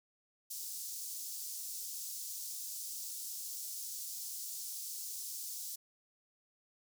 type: high-pass noise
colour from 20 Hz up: pink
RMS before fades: -43 dBFS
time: 0.5-5.76 s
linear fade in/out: 10 ms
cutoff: 5400 Hz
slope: 24 dB/octave
effects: none